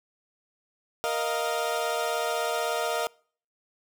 30% pulse chord, Bb suspended fourth, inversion none, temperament equal with one note detuned, 468.1 / 622.3 / 698.5 Hz, Bb4 / Eb5 / F5, +7 / 0 / 0 cents, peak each -28 dBFS, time 1.04-3.07 s, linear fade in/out 0 ms, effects noise-tail reverb RT60 0.5 s tail -26 dB re dry

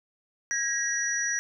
sine tone cluster, 1648 / 1889 / 5830 Hz, G#6 / A#6 / F#8, -14 / +22 / -26 cents, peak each -30 / -31 / -29 dBFS, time 0.51-1.39 s, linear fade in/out 0 ms, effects none

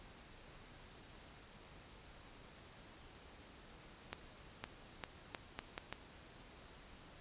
accelerating click train, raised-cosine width 0.3 ms, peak -25 dBFS, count 7, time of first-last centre 4.13-5.926 s, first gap 510 ms, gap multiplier 0.78, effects pink hiss -58 dBFS RMS until 7.2 s + resampled to 8000 Hz

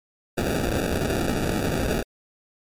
white noise with sample-and-hold, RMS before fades -24 dBFS, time 0.37-2.03 s, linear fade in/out 10 ms, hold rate 1050 Hz, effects MP3 64 kbps

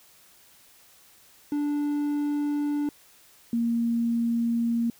triangle / sine tone pair in turn, 292.2 / 233.2 Hz, D4 / A#3, -9 / +1 cents, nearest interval major third, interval 390 cents, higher first, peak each -22 dBFS, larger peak neither, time 1.52-2.89 / 3.53-4.9 s, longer neither, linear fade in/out 2 ms, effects white hiss -56 dBFS RMS until 4.99 s

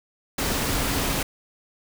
sine tone in noise, 277.2 Hz, C#4, in tune, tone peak -34 dBFS, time 0.38-1.23 s, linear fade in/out 5 ms, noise pink, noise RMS -25 dBFS, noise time 0.38-1.23 s, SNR -12 dB, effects none

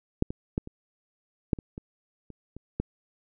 clicks, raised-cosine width 3 ms, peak -9 / -20 / -13 / -27 / -9 / -25 / -24 / -30 / -28 / -14 dBFS, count 10, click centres 0.224 / 0.305 / 0.579 / 0.674 / 1.532 / 1.588 / 1.779 / 2.303 / 2.566 / 2.8 s, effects none

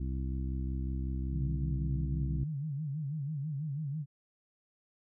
harmonic tone, 65.41 Hz, C2, in tune, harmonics 1 / 2 / 3 / 4 / 5, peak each -33 / -39 / -43 / -45 / -47 dBFS, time 0-2.44 s, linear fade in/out 5 ms
sine tone with vibrato, 146.83 Hz, D3, in tune, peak -33 dBFS, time 1.31-4.06 s, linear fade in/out 50 ms, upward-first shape sine, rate 6.1 Hz, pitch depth 140 cents each way
effects none

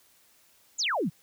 sine exponential sweep, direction down, 7780 to 134.5 Hz, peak -25 dBFS, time 0.78-1.1 s, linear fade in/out 20 ms, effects white hiss -62 dBFS RMS until 1.22 s

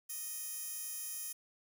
15% pulse tone with high-pass filter, 622.3 Hz, D#5, in tune, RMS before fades -42 dBFS, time 0.09-1.33 s, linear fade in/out 10 ms, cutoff 9600 Hz, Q 0.81, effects none

